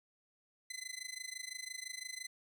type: tone with amplitude modulation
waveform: 15% pulse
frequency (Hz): 2032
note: B6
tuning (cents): +49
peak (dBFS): -33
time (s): 0.7-2.27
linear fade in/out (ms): 5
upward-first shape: sine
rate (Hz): 25.9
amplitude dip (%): 90
effects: none